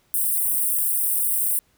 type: high-pass noise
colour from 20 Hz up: white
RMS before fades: -22 dBFS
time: 0.14-1.59 s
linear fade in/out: 0 ms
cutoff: 8400 Hz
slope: 96 dB/octave
effects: pink hiss -63 dBFS RMS until 1.77 s